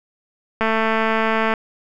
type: click train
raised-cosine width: 0.5 ms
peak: -5 dBFS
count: 207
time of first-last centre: 0.61-1.538 s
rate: 222 Hz
effects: none